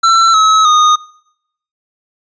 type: tone with pitch steps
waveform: square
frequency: 1342 / 1287.3 / 1234.9 Hz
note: E6 / E6 / D#6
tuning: +31 / -41 / -13 cents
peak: -7 dBFS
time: 0.03-0.96 s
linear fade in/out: 10 ms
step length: 310 ms
effects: noise-tail reverb RT60 0.8 s tail -24 dB re dry + resampled to 16000 Hz